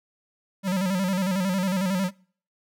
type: tone with vibrato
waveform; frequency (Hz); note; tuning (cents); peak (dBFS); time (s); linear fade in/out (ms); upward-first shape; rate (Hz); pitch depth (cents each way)
square; 188.2; F#3; +30; -23; 0.63-2.11; 50; square; 11; 70
effects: noise-tail reverb RT60 0.5 s tail -25 dB re dry